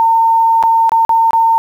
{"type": "tone with dropouts", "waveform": "sine", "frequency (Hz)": 908, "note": "A#5", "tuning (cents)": -46, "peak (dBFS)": -7, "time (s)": [0, 1.58], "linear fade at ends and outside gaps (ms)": 0, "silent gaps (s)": [[0.627, 0.636], [0.894, 0.919], [1.05, 1.093], [1.308, 1.332]], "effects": ["7-bit"]}